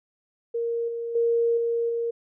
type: tone with level steps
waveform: sine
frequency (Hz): 466.2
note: A#4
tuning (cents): 0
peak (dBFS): -24 / -28 / -19 / -22 / -24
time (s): 0.54-2.11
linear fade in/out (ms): 10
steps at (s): 0.88 / 1.15 / 1.57 / 1.89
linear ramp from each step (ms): 5
effects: none